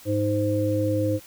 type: harmonic tone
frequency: 104 Hz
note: G#2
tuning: 3 cents sharp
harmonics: 1 / 3 / 5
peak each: -25 / -25 / -25 dBFS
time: 0.05-1.2 s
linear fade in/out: 50 ms
effects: white hiss -48 dBFS RMS until 1.26 s